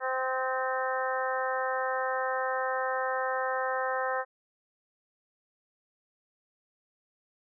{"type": "harmonic tone with a mistuned harmonic", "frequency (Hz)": 260, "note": "C4", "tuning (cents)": -11, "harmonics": [2, 3, 4, 5, 6, 7], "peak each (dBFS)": [-32, -34, -35, -36, -37, -37], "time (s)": [0, 4.25], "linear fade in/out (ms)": 50, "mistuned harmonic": 5, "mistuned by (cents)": -20, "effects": []}